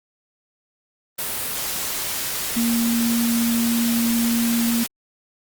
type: tone in noise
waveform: sine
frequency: 233.1 Hz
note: A#3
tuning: in tune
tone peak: -18 dBFS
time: 2.56-4.84 s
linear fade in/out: 10 ms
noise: white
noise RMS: -26 dBFS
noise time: 1.18-4.87 s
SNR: +5 dB
effects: Opus 32 kbps